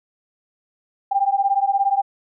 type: beating tone pair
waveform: sine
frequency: 784 / 801 Hz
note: G5 / G5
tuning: 0 / +37 cents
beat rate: 17 Hz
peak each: -19 dBFS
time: 1.11-2.02 s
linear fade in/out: 10 ms
effects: none